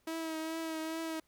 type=tone with vibrato; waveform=sawtooth; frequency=321.7 Hz; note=E4; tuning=42 cents flat; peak=-32 dBFS; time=0.07-1.2 s; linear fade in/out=5 ms; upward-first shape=triangle; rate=2.4 Hz; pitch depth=32 cents each way; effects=pink hiss -73 dBFS RMS until 1.27 s